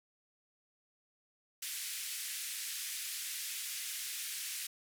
white band-pass noise, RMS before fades -41 dBFS, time 1.62-4.67 s, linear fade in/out 5 ms, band 1800 to 13000 Hz, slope 24 dB/octave, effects none

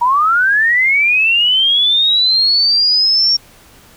sine linear sweep, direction up, 932.3 to 5550 Hz, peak -9 dBFS, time 0.01-3.37 s, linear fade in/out 10 ms, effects pink hiss -44 dBFS RMS until 3.96 s

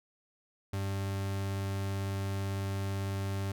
40% pulse tone, 98 Hz, G2, in tune, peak -31 dBFS, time 0.73-3.52 s, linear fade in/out 5 ms, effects none

